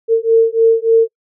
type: beating tone pair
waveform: sine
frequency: 451.9 / 455.3 Hz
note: A4 / A#4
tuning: +46 / -41 cents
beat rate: 3.4 Hz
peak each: -11 dBFS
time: 0.08-1.08 s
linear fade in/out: 50 ms
effects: noise-tail reverb RT60 0.1 s tail -25 dB re dry